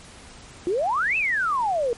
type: exponential two-way sweep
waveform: sine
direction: up then down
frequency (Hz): 334 to 2694 to 454.3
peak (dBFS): -20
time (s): 0.67-1.93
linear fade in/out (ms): 0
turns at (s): 1.17
effects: pink hiss -45 dBFS RMS until 1.97 s + MP3 48 kbps